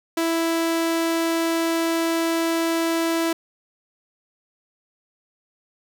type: tone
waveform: sawtooth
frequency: 330.5 Hz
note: E4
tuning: 5 cents sharp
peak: -16 dBFS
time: 0.17-3.33 s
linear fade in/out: 5 ms
effects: none